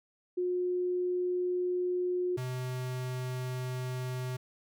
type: tone pair in turn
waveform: sine / square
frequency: 360 / 127.28 Hz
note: F#4 / C3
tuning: -47 / -47 cents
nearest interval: octave + tritone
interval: 1800 cents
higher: first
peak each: -28 / -34 dBFS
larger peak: first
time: 0.37-2.37 / 2.37-4.37 s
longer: neither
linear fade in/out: 10 ms
effects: none